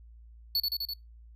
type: tone with echo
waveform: square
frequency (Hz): 4435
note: C#8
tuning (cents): 0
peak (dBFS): -25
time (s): 0.55-0.6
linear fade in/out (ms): 2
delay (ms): 84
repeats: 4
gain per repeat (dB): -2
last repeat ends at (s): 0.936
effects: noise-tail reverb RT60 0.2 s tail -25 dB re dry + added 57 Hz sine -49 dBFS peak until 1.35 s

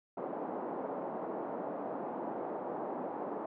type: band-pass noise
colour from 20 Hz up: white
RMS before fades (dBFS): -39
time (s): 0.17-3.46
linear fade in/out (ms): 5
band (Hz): 210 to 840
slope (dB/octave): 24
effects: none

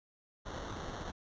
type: noise with sample-and-hold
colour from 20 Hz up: pink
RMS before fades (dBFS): -42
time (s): 0.45-1.12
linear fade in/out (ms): 20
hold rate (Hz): 2450
effects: resampled to 16000 Hz

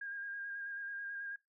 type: tone with vibrato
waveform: sine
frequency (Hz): 1617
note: G#6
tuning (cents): -47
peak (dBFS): -40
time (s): 0.01-1.36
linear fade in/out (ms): 5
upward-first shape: square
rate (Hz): 9.2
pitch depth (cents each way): 19
effects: noise-tail reverb RT60 0.2 s tail -19 dB re dry

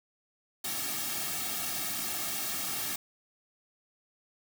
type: noise with comb filter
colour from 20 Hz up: white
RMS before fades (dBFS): -34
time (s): 0.64-2.96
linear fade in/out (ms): 5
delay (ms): 2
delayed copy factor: -0.85
effects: none

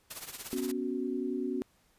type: noise with tremolo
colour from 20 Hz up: white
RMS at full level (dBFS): -39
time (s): 0.1-0.72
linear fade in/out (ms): 10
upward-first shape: triangle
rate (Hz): 17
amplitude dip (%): 80
type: chord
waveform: sine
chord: B suspended second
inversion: none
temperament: equal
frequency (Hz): 246.9 / 277.2 / 370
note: B3 / C#4 / F#4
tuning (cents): 0 / 0 / 0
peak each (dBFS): -35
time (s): 0.53-1.62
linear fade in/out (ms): 0
effects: pink hiss -68 dBFS RMS until 1.98 s + resampled to 32000 Hz

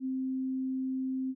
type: tone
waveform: sine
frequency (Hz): 261.6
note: C4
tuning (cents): 0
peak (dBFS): -30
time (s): 0-1.35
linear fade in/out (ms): 50
effects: none

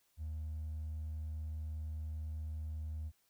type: tone with hard clipping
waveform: triangle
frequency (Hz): 77.5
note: D#2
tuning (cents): -6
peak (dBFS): -38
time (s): 0.17-3.12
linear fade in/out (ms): 50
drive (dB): 2
effects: white hiss -75 dBFS RMS until 3.29 s

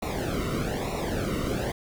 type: noise with flanger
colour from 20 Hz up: brown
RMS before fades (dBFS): -29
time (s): 0.02-1.72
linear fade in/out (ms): 5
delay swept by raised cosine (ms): 0.62 to 1.22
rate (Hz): 1.1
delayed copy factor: -0.9
effects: none

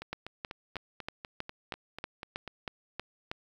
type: two click trains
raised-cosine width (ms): 0.3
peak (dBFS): -24 / -19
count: 11 / 11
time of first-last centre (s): 0.02-2.477 / 0.13-3.315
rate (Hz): 4.07 / 3.14
effects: 9-bit

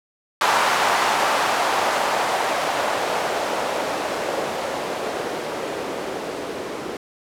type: noise with low-pass filter sweep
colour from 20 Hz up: violet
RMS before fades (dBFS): -23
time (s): 0.41-6.97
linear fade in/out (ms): 2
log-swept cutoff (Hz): 950 to 380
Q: 1.5
effects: none

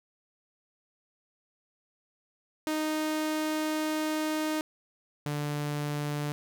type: tone pair in turn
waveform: sawtooth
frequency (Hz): 309.8 / 147.05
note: D#4 / D3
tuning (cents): -7 / +3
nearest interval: octave + minor second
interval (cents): 1290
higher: first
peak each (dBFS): -24 / -26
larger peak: first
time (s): 2.67-4.61 / 5.26-6.32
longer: first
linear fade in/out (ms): 0
effects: none

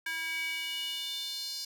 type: tone with high-pass filter sweep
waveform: square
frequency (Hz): 324.6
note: E4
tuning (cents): -27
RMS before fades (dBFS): -36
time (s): 0.06-1.65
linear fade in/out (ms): 5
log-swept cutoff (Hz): 1800 to 4800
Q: 4.9
effects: none

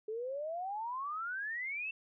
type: exponential sweep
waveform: sine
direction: up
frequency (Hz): 422.5 to 2700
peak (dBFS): -36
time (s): 0.08-1.91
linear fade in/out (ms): 5
effects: none

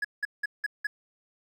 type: tone bursts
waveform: triangle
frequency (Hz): 1686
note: G#6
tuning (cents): +26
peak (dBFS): -24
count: 5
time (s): 0.02-0.87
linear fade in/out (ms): 5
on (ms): 26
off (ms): 180
effects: 11-bit

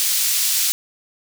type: high-pass noise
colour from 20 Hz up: pink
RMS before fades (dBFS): -19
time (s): 0-0.72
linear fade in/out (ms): 0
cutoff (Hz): 4500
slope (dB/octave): 12
effects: none

